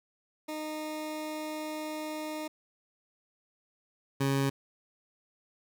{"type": "tone pair in turn", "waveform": "20% pulse", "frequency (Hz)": [308, 137.2], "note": ["D#4", "C#3"], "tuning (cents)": [-17, -17], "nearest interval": "octave + major second", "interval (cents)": 1400, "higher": "first", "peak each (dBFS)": [-30, -21], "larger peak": "second", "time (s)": [[0.48, 2.48], [4.2, 4.5]], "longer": "first", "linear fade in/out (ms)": 10, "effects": []}